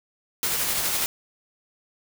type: noise with tremolo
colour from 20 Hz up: white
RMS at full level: -24 dBFS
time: 0.43-1.06 s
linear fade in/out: 0 ms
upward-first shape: sine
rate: 12 Hz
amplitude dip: 30%
effects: none